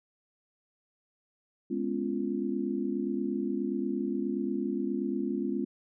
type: chord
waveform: sine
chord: C# dominant seventh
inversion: second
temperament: just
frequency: 207.9 / 249.5 / 277.2 / 346.5 Hz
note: G#3 / B3 / C#4 / E#4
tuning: +2 / +18 / 0 / -14 cents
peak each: -34 dBFS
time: 1.7-5.65 s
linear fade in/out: 10 ms
effects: none